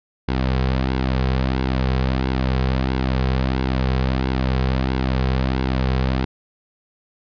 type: tone with flanger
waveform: sawtooth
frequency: 65 Hz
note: C2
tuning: 11 cents flat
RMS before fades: -20 dBFS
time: 0.28-6.25 s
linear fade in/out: 5 ms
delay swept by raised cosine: 1.6 to 3.4 ms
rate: 1.5 Hz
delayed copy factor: -0.5
effects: resampled to 11025 Hz

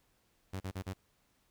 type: tone bursts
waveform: sawtooth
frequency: 94.9 Hz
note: F#2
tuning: 44 cents sharp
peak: -33 dBFS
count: 4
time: 0.53-0.935 s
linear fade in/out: 10 ms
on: 72 ms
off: 39 ms
effects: pink hiss -73 dBFS RMS until 1.5 s

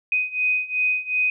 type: beating tone pair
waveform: sine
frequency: 2500 / 2502.7 Hz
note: D#7 / D#7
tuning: +8 / +9 cents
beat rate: 2.7 Hz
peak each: -24 / -22 dBFS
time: 0.12-1.3 s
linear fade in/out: 2 ms
effects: none

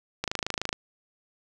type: click train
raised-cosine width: 0.2 ms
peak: -11 dBFS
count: 14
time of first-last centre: 0.24-0.729 s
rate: 26.6 Hz
effects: none

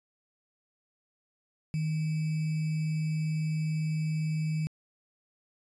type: tone with sample-and-hold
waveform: sine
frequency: 156.3 Hz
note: D#3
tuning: 8 cents sharp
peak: -27 dBFS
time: 1.74-4.67 s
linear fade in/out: 0 ms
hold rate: 2450 Hz
effects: resampled to 22050 Hz

